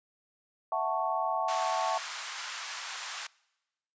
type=chord; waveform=sine; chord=F# minor seventh; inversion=third; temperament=equal with one note detuned; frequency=659.3 / 740 / 883.6 / 1108.7 Hz; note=E5 / F#5 / A5 / C#6; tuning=0 / 0 / +7 / 0 cents; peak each=-33 dBFS; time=0.72-1.98 s; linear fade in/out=2 ms
type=high-pass noise; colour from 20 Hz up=pink; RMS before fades=-38 dBFS; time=1.48-3.27 s; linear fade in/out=5 ms; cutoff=960 Hz; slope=24 dB/octave
effects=noise-tail reverb RT60 1.0 s tail -24 dB re dry + resampled to 16000 Hz